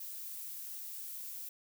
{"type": "noise", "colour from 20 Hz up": "violet", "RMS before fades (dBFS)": -44, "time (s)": [0, 1.49], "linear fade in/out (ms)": 5, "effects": []}